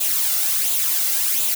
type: noise with flanger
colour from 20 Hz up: blue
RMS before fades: -20 dBFS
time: 0-1.55 s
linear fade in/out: 10 ms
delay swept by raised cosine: 0.27 to 1.47 ms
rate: 1.4 Hz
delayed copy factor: +0.5
effects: none